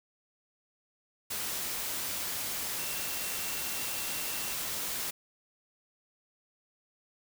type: tone in noise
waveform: sine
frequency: 2713 Hz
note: E7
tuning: 49 cents sharp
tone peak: -45 dBFS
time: 2.78-4.54 s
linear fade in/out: 10 ms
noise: white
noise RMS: -35 dBFS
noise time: 1.3-5.11 s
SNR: -13 dB
effects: none